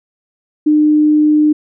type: tone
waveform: sine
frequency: 302.5 Hz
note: D#4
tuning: 49 cents flat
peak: -7 dBFS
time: 0.66-1.53 s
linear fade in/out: 10 ms
effects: none